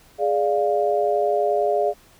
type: chord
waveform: sine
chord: D diminished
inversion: second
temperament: equal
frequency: 415.3 / 587.3 / 698.5 Hz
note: Ab4 / D5 / F5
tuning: 0 / 0 / 0 cents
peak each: -22 dBFS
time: 0.18-1.94 s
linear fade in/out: 50 ms
effects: pink hiss -53 dBFS RMS until 2.19 s